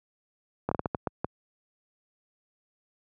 slowing click train, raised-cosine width 1 ms, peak -13 dBFS, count 8, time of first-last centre 0.69-1.245 s, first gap 24 ms, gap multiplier 1.39, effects high-pass 80 Hz 12 dB/octave

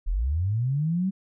sine linear sweep, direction up, 34 to 196 Hz, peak -22 dBFS, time 0.06-1.11 s, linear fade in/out 20 ms, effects none

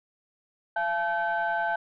sine tone cluster, 682 / 860 / 1537 Hz, F5 / A5 / G6, -41 / -40 / -35 cents, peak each -28 dBFS, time 0.76-1.76 s, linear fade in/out 5 ms, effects tanh soft clip ceiling -19 dBFS

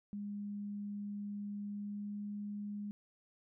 sine tone with pitch glide, 204.4 to 205.8 Hz, G#3 to G#3, -27 to -16 cents, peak -39 dBFS, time 0.13-2.91 s, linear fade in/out 0 ms, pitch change +11 cents, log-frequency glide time 1.67-2.22 s, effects none

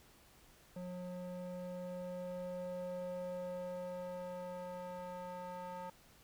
square tone with band-pass filter sweep, 180 Hz, F#3, 47 cents flat, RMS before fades -44 dBFS, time 0.76-5.9 s, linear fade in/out 5 ms, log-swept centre 370 to 840 Hz, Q 2.7, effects pink hiss -64 dBFS RMS until 6.23 s

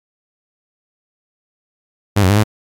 sawtooth tone with pitch steps, 102.2 / 92.1 / 102.4 / 107 Hz, G#2 / F#2 / G#2 / A2, -27 / -7 / -24 / -48 cents, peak -6 dBFS, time 2.16-2.436 s, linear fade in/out 10 ms, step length 69 ms, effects AAC 48 kbps

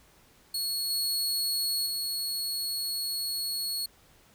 sawtooth tone with level steps, 4348 Hz, C#8, 34 cents flat, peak -26 / -24 / -27 dBFS, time 0.54-3.86 s, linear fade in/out 5 ms, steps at 0.9 / 1.86 s, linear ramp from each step 5 ms, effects pink hiss -60 dBFS RMS until 4.34 s

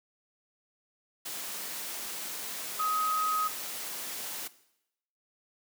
sine tone in noise, 1261 Hz, D#6, 23 cents sharp, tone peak -27 dBFS, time 2.79-3.48 s, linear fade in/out 10 ms, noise white, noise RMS -38 dBFS, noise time 1.25-4.48 s, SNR +8 dB, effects noise-tail reverb RT60 0.8 s tail -17 dB re dry + high-pass 200 Hz 12 dB/octave

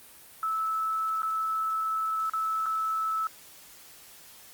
sine tone with dropouts, 1307 Hz, E6, 15 cents flat, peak -26 dBFS, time 0.43-3.27 s, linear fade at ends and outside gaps 1 ms, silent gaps 1.22-1.231 / 2.297-2.335 / 2.659-2.664 s, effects white hiss -51 dBFS RMS until 4.53 s + Opus 32 kbps

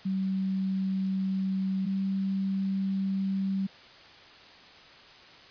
sine tone pair in turn, 190.9 / 193.34 Hz, G3 / G3, -46 / -24 cents, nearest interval unison, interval 22 cents, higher second, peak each -26 dBFS, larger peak neither, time 0.05-1.86 / 1.86-3.67 s, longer neither, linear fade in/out 10 ms, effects white hiss -51 dBFS RMS until 5.5 s + resampled to 11025 Hz

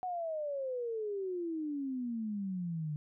sine exponential sweep, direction down, 746 to 147 Hz, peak -34 dBFS, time 0.03-2.96 s, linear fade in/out 0 ms, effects none

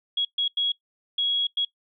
sine tone bursts at uneven times, 3322 Hz, G#7, in tune, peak -21 dBFS, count 5, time 0.17-0.25 / 0.38-0.48 / 0.57-0.72 / 1.18-1.47 / 1.57-1.65 s, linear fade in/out 5 ms, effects noise-tail reverb RT60 0.1 s tail -20 dB re dry

